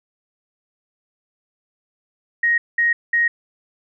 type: tone bursts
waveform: sine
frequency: 1876 Hz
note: A#6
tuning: 11 cents sharp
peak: -14 dBFS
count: 3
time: 2.43-3.28 s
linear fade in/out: 5 ms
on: 150 ms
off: 200 ms
effects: none